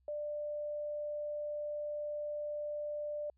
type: tone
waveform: sine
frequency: 593 Hz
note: D5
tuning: 17 cents sharp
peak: -36 dBFS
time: 0.08-3.3 s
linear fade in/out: 2 ms
effects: added 64 Hz sine -69 dBFS peak until 3.37 s